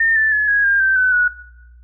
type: tone with pitch steps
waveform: sine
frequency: 1815 / 1760.3 / 1707.2 / 1655.7 / 1605.8 / 1557.4 / 1510.4 / 1464.9 Hz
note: A#6 / A6 / G#6 / G#6 / G6 / G6 / F#6 / F#6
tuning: -47 / 0 / +47 / -6 / +41 / -12 / +35 / -18 cents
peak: -12 dBFS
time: 0-1.28 s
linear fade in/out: 5 ms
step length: 160 ms
effects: noise-tail reverb RT60 0.9 s tail -18 dB re dry + added 60 Hz sine -41 dBFS peak until 1.83 s